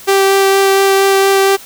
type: tone with vibrato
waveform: sawtooth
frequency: 390.4 Hz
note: G4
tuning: 7 cents flat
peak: -4 dBFS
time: 0.07-1.57 s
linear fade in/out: 20 ms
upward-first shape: sine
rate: 4.3 Hz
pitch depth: 8 cents each way
effects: white hiss -35 dBFS RMS until 1.65 s